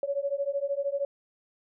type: beating tone pair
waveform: sine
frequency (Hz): 554.4 / 567.4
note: C#5 / C#5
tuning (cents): 0 / +40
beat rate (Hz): 13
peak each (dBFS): -30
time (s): 0.03-1.05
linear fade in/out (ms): 2
effects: none